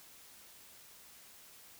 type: silence
effects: white hiss -57 dBFS RMS until 1.79 s